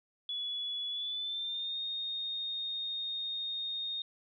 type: tone with pitch glide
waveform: sine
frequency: 3407 to 3694 Hz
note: G#7 to A#7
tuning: +44 to -16 cents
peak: -34 dBFS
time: 0.29-4.02 s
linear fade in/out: 2 ms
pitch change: +140 cents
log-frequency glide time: 0.9-1.79 s
effects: none